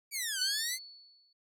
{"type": "exponential two-way sweep", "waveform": "10% pulse", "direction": "down then up", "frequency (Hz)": [2344, 1480, 2114], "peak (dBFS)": -24, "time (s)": [0.11, 0.79], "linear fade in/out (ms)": 50, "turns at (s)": 0.4}
{"type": "tone with exponential decay", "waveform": "sine", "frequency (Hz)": 4435, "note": "C#8", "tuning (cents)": 0, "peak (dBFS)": -28, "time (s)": [0.41, 1.33], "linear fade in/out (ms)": 5, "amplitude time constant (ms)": 200}
{"effects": []}